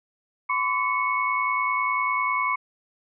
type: tone cluster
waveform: sine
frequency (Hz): 1022 / 1132 / 2207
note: C6 / C#6 / C#7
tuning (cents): -41 / +36 / -8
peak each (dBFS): -26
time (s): 0.49-2.56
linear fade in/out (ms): 10
effects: none